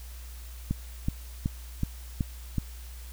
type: click train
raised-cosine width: 5 ms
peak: -14 dBFS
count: 6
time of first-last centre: 0.71-2.583 s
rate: 2.67 Hz
effects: added 60 Hz sine -40 dBFS peak until 3.12 s + white hiss -51 dBFS RMS until 3.12 s